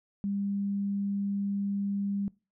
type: tone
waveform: sine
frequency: 200 Hz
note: G3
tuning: 35 cents sharp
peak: -28 dBFS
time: 0.24-2.28 s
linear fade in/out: 0 ms
effects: noise-tail reverb RT60 0.3 s tail -23 dB re dry